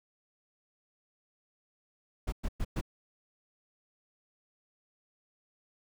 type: noise bursts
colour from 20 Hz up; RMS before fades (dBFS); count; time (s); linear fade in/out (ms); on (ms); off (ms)
brown; -31; 4; 2.27-2.812; 10; 53; 110
effects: none